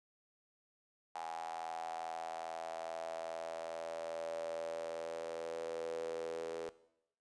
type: tone with high-pass filter sweep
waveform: sawtooth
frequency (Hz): 82.41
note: E2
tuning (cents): 0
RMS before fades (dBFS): -42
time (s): 1.15-6.69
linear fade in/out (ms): 0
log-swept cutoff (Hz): 800 to 460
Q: 9.9
effects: noise-tail reverb RT60 0.8 s tail -18 dB re dry + resampled to 22050 Hz